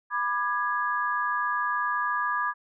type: chord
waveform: sine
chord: G# diminished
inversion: first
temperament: equal with one note detuned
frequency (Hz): 987.8 / 1195.2 / 1661.2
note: B5 / D6 / G#6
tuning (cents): 0 / +30 / 0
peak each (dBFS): -30 / -28 / -29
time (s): 0.1-2.54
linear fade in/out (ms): 50
effects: none